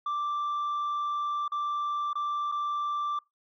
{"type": "tone with dropouts", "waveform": "sine", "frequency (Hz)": 1174.7, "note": "D6", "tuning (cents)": 0, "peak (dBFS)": -25, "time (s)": [0.06, 3.19], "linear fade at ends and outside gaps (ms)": 5, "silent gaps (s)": [[1.48, 1.519], [2.132, 2.154], [2.517, 2.521]], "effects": ["noise-tail reverb RT60 0.2 s tail -25 dB re dry", "tanh soft clip ceiling -27 dBFS"]}